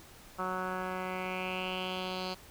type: tone with low-pass filter sweep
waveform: 10% pulse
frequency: 184.9 Hz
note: F#3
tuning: 1 cent flat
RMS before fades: -36 dBFS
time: 0.38-2.35 s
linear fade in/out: 20 ms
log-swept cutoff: 1300 to 4300 Hz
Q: 4.5
effects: pink hiss -54 dBFS RMS until 2.5 s